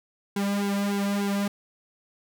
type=tone with flanger; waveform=sawtooth; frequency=200.9 Hz; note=G3; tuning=43 cents sharp; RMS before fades=-26 dBFS; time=0.36-1.48 s; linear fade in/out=5 ms; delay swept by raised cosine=1.6 to 2.8 ms; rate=3.4 Hz; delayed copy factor=-0.9; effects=none